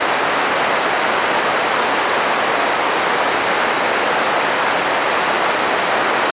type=band-pass noise; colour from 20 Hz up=pink; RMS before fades=-17 dBFS; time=0-6.31 s; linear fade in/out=10 ms; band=530 to 2100 Hz; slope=12 dB/octave; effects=resampled to 8000 Hz